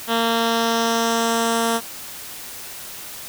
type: tone with low-pass filter sweep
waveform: 10% pulse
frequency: 229.5 Hz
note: A#3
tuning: 27 cents flat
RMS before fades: -20 dBFS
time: 0.07-1.81 s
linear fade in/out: 50 ms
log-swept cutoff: 3400 to 11000 Hz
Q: 1.8
effects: white hiss -35 dBFS RMS until 3.28 s